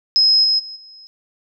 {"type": "tone with level steps", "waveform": "sine", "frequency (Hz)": 5120, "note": "D#8", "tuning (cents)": 49, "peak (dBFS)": [-10, -13, -30, -39], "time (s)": [0.16, 1.07], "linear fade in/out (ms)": 0, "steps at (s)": [0.43, 0.58, 0.75], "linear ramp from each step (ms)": 20, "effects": []}